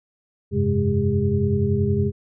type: tone cluster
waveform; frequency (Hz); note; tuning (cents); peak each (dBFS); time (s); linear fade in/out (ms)
sine; 90.1 / 100.8 / 133 / 206.9 / 402.6; F#2 / G2 / C3 / G#3 / G4; -45 / +49 / +29 / -6 / +46; -24; 0.51-2.12; 50
effects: none